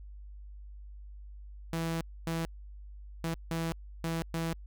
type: tone bursts at uneven times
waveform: sawtooth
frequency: 164.7 Hz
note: E3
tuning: 1 cent flat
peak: -27 dBFS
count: 6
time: 1.73-2.01 / 2.27-2.45 / 3.24-3.34 / 3.51-3.72 / 4.04-4.22 / 4.34-4.53 s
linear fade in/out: 0 ms
effects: added 50 Hz sine -44 dBFS peak until 4.66 s